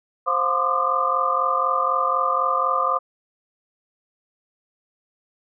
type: tone cluster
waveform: sine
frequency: 525 / 709 / 1040 / 1182 / 1226 Hz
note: C5 / F5 / C6 / D6 / D#6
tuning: +6 / +26 / -11 / +11 / -26 cents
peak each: -27 / -29 / -25 / -22 / -24 dBFS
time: 0.26-2.99 s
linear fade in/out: 20 ms
effects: none